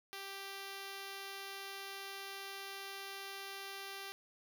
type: tone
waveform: 5% pulse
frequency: 392.5 Hz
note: G4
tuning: 2 cents sharp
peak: -33 dBFS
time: 0.13-4.12 s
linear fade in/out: 0 ms
effects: none